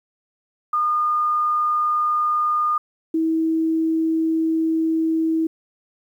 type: tone pair in turn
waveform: sine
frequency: 1218 / 322.6 Hz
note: D#6 / E4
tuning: -37 / -37 cents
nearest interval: octave + major seventh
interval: 2300 cents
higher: first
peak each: -17 / -17 dBFS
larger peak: neither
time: 0.73-2.78 / 3.14-5.47 s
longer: second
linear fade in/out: 5 ms
effects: 9-bit